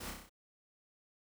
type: noise with echo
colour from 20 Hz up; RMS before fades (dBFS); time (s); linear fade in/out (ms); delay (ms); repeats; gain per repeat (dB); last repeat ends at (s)
pink; -45; 0-0.11; 10; 31; 6; -3; 0.296
effects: none